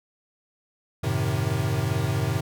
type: chord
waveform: square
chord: F# diminished seventh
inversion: none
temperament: equal with one note detuned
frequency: 92.5 / 108.3 / 130.81 / 155.56 Hz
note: F#2 / A2 / C3 / Eb3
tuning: 0 / -27 / 0 / 0 cents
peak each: -31 / -28 / -28 / -31 dBFS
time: 1.03-2.41 s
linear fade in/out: 10 ms
effects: none